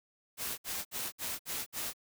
white noise bursts, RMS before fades -37 dBFS, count 6, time 0.37-1.935 s, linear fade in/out 50 ms, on 210 ms, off 61 ms, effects none

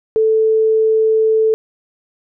sine tone, 440 Hz, A4, in tune, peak -10 dBFS, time 0.16-1.54 s, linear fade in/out 0 ms, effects none

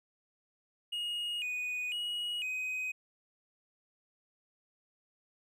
triangle tone with pitch steps, 2872 / 2479 / 2902 / 2513 Hz, F7 / D#7 / F#7 / D#7, +48 / -7 / -34 / +17 cents, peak -32 dBFS, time 0.92-2.92 s, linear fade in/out 10 ms, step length 500 ms, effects none

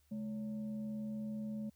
sine tone with frequency modulation, 213.5 Hz, G#3, 48 cents sharp, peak -38 dBFS, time 0.11-1.7 s, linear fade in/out 10 ms, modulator 348 Hz, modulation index 0.36, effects added 72 Hz sine -70 dBFS peak until 1.75 s + white hiss -75 dBFS RMS until 1.75 s

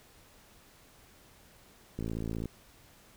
click train, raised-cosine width 3 ms, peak -23 dBFS, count 27, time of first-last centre 1.99-2.457 s, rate 55.7 Hz, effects pink hiss -59 dBFS RMS until 3.16 s

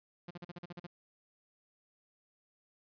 sawtooth tone bursts, 174.61 Hz, F3, in tune, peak -39 dBFS, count 9, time 0.28-0.867 s, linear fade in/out 5 ms, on 27 ms, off 43 ms, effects resampled to 11025 Hz

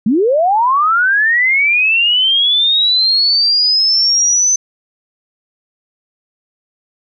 sine linear sweep, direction up, 193.9 to 6140 Hz, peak -9 dBFS, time 0.06-4.56 s, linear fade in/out 5 ms, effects none

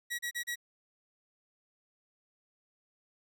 sawtooth tone bursts, 1918 Hz, A#6, 49 cents sharp, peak -30 dBFS, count 4, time 0.1-0.558 s, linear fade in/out 20 ms, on 89 ms, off 34 ms, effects none

